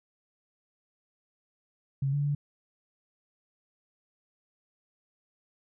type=tone with pitch steps; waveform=sine; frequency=136.9 / 143.7 / 144.6 Hz; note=C#3 / D3 / D3; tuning=-21 / -37 / -27 cents; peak=-25 dBFS; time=2.02-2.35 s; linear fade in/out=5 ms; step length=110 ms; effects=none